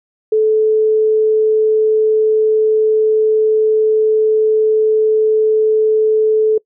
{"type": "tone", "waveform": "sine", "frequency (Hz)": 434.4, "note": "A4", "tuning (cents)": -22, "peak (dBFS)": -9, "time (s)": [0.32, 6.58], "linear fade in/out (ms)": 5, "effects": ["noise-tail reverb RT60 0.1 s tail -24 dB re dry"]}